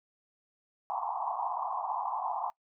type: band-pass noise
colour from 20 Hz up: pink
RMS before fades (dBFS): -34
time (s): 0.9-2.5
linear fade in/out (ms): 0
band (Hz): 710 to 1100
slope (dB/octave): 96
effects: noise-tail reverb RT60 0.1 s tail -22 dB re dry